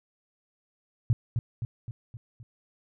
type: tone with echo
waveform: sine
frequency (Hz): 116.54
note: A#2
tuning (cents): 0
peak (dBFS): -18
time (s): 1.1-1.13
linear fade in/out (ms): 0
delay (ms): 260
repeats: 5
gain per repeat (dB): -5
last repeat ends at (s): 2.43
effects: none